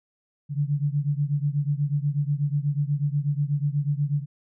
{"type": "beating tone pair", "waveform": "sine", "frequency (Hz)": [141.8, 150], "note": ["C#3", "D3"], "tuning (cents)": [40, 37], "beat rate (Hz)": 8.2, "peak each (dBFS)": [-24, -26], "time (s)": [0.49, 4.26], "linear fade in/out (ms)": 50, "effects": []}